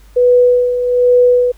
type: tone with tremolo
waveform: sine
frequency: 492.9 Hz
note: B4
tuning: 3 cents flat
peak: -5 dBFS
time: 0.16-1.52 s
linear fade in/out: 10 ms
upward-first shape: sine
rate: 1.2 Hz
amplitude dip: 60%
effects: added 50 Hz sine -40 dBFS peak until 1.57 s + pink hiss -50 dBFS RMS until 1.57 s